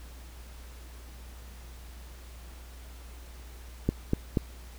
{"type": "clicks", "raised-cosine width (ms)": 3, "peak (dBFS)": -11, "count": 3, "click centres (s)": [3.89, 4.134, 4.372], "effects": ["added 60 Hz sine -44 dBFS peak until 4.78 s", "pink hiss -53 dBFS RMS until 4.78 s"]}